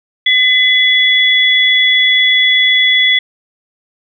sine tone pair together, 2023 / 3402 Hz, B6 / G#7, +41 / +41 cents, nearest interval major sixth, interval 900 cents, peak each -10 dBFS, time 0.26-3.19 s, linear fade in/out 5 ms, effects none

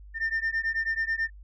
sine beating tone pair, 1800 / 1809.2 Hz, A6 / A6, +39 / +48 cents, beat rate 9.2 Hz, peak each -27 dBFS, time 0.14-1.3 s, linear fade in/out 50 ms, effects tanh soft clip ceiling -22 dBFS + added 50 Hz sine -44 dBFS peak until 1.43 s

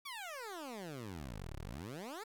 15% pulse exponential two-way sweep, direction down then up, 1174.7 to 32.44 to 465.9 Hz, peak -37 dBFS, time 0.05-2.24 s, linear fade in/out 10 ms, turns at 1.56 s, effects 11-bit

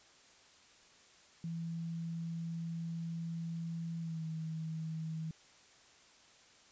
sine tone with pitch glide, 166.2 to 159.98 Hz, E3 to D#3, +15 to +48 cents, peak -37 dBFS, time 1.44-5.31 s, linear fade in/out 2 ms, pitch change -67 cents, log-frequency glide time 3.99-4.24 s, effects white hiss -62 dBFS RMS until 6.71 s + resampled to 16000 Hz

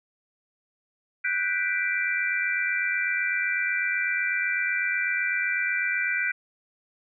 sine chord, G major seventh, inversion third, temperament equal, 1480 / 1568 / 1975.5 / 2349 Hz, F#6 / G6 / B6 / D7, 0 / 0 / 0 / 0 cents, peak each -29 / -31 / -29 / -28 dBFS, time 1.24-6.32 s, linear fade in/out 10 ms, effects none

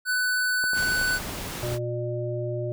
square tone, 1496 Hz, F#6, 19 cents sharp, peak -23 dBFS, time 0.05-1.2 s, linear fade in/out 50 ms
click train, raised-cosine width 1 ms, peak -23 dBFS, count 9, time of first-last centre 0.64-1.388 s, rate 10.7 Hz
pink noise, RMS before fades -34 dBFS, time 0.73-1.79 s, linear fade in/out 50 ms
harmonic tone, 120 Hz, B2, 49 cents flat, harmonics 1 / 3 / 5, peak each -29 / -32 / -32 dBFS, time 1.63-2.72 s, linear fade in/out 0 ms
effects none

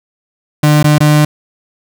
35% pulse tone with dropouts, 150.1 Hz, D3, 38 cents sharp, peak -4 dBFS, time 0.63-1.25 s, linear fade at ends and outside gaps 5 ms, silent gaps 0.83-0.842 / 0.983-1.004 s, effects none

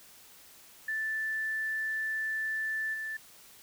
sine tone with level steps, 1760 Hz, A6, in tune, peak -30 / -34 dBFS, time 0.88-3.17 s, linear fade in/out 5 ms, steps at 2.93 s, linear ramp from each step 20 ms, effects white hiss -55 dBFS RMS until 3.62 s

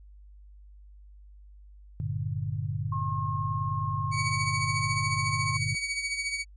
sine chord, G minor, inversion none, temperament equal, 98 / 116.54 / 146.83 Hz, G2 / Bb2 / D3, 0 / 0 / 0 cents, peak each -33 dBFS, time 2-5.75 s, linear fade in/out 0 ms
sine tone, 1075 Hz, C6, 47 cents sharp, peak -31 dBFS, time 2.92-5.57 s, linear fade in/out 5 ms
sawtooth tone with tremolo, 2260 Hz, C#7, 33 cents sharp, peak -23 dBFS, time 4.11-6.45 s, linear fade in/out 50 ms, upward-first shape triangle, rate 14 Hz, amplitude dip 65%
effects added 50 Hz sine -48 dBFS peak until 6.56 s + resampled to 22050 Hz

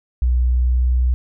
sine tone with pitch glide, 61.6 to 62.24 Hz, B1 to B1, -4 to +14 cents, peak -13 dBFS, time 0.22-1.14 s, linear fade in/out 0 ms, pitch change +18 cents, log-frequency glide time 0.42-0.89 s, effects none

